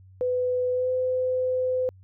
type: tone with pitch glide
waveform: sine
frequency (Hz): 500 to 509.3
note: B4 to C5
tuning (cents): +21 to -47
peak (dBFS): -22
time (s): 0.21-1.89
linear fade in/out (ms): 0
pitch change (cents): +32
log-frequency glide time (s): 0.72-0.9
effects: added 94 Hz sine -48 dBFS peak until 2.03 s